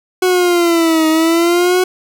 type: linear two-way sweep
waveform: 40% pulse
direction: down then up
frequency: 370 to 314.4 to 370 Hz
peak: -9 dBFS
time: 0.22-1.84 s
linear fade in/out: 5 ms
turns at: 1.08 s
effects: none